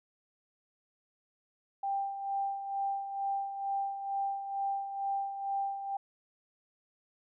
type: tone with tremolo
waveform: sine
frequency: 790 Hz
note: G5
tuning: 13 cents sharp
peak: -29 dBFS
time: 1.83-5.97 s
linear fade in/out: 5 ms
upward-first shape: sine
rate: 2.2 Hz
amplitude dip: 60%
effects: none